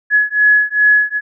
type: beating tone pair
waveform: sine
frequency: 1691 / 1693.5 Hz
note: G#6 / G#6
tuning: +31 / +33 cents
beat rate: 2.5 Hz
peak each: -12 dBFS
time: 0.1-1.21 s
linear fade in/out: 50 ms
effects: none